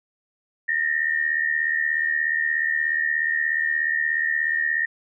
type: tone pair together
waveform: sine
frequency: 1801.2 / 1878 Hz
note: A6 / A#6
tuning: +40 / +12 cents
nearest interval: minor second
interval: 72 cents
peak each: -23 / -23 dBFS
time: 0.68-4.86 s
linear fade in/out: 10 ms
effects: none